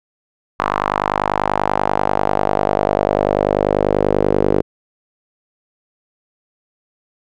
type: tone with band-pass filter sweep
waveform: sawtooth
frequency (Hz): 50.2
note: G1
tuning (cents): +42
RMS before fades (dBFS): -17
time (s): 0.59-4.62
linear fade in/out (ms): 10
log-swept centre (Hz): 1100 to 430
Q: 2.5
effects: none